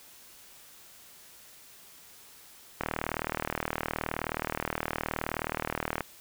click train, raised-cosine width 0.5 ms, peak -14 dBFS, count 126, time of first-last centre 2.81-6.007 s, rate 39.1 Hz, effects white hiss -53 dBFS RMS until 6.2 s

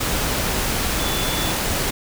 sine tone in noise, 3465 Hz, A7, 27 cents flat, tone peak -29 dBFS, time 0.99-1.52 s, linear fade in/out 10 ms, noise pink, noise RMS -22 dBFS, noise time 0-1.91 s, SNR -10 dB, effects none

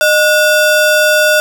square ring-modulated tone, 1034 Hz, C6, 21 cents flat, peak -5 dBFS, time 0.01-1.4 s, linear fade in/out 0 ms, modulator 422 Hz, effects none

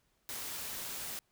white noise, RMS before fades -41 dBFS, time 0.29-1.19 s, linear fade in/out 0 ms, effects pink hiss -75 dBFS RMS until 1.31 s

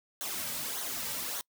white noise with flanger, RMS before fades -36 dBFS, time 0.21-1.41 s, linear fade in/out 0 ms, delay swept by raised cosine 0.39 to 2.89 ms, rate 1.7 Hz, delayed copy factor -0.65, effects noise-tail reverb RT60 0.1 s tail -26 dB re dry

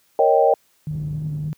sine chord, Eb dominant seventh, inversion second, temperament equal, 466.2 / 554.4 / 622.3 / 784 Hz, Bb4 / Db5 / Eb5 / G5, 0 / 0 / 0 / 0 cents, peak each -18 dBFS, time 0.19-0.54 s, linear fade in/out 2 ms
sine tone with vibrato, 151.5 Hz, D#3, 46 cents flat, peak -23 dBFS, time 0.87-1.53 s, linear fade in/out 0 ms, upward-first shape square, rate 3.5 Hz, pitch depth 18 cents each way
pink low-pass noise, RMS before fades -32 dBFS, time 0.9-1.5 s, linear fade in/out 10 ms, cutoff 170 Hz, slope 12 dB/octave
effects white hiss -61 dBFS RMS until 1.57 s + high-pass 80 Hz 12 dB/octave

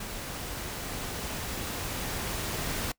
pink noise with level ramp, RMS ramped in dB -38 to -32 dBFS, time 0-2.92 s, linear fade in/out 5 ms, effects noise-tail reverb RT60 0.1 s tail -22 dB re dry

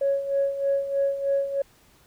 sine tone with tremolo, 554.4 Hz, C#5, in tune, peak -18 dBFS, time 0.01-1.62 s, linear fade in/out 5 ms, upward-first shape sine, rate 3.2 Hz, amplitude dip 70%, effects tanh soft clip ceiling -15 dBFS + pink hiss -58 dBFS RMS until 2.06 s

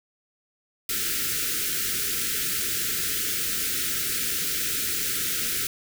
white band-stop noise, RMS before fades -27 dBFS, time 0.89-5.67 s, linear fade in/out 2 ms, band 490 to 1300 Hz, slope 96 dB/octave, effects none

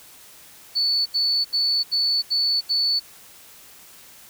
sine tone bursts, 4463 Hz, C#8, 11 cents sharp, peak -18 dBFS, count 6, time 0.75-3 s, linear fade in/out 20 ms, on 310 ms, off 78 ms, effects white hiss -47 dBFS RMS until 4.29 s

